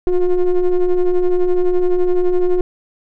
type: ring-modulated tone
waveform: triangle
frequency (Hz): 177.1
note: F3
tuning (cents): +24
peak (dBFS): -6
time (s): 0.07-2.61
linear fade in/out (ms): 2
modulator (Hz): 183
effects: none